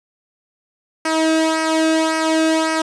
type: tone with flanger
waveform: sawtooth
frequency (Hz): 319.4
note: D#4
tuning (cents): +45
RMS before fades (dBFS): -17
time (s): 1.05-2.82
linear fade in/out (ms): 5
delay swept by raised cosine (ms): 0.27 to 0.98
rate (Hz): 1.8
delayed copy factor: -0.65
effects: resampled to 22050 Hz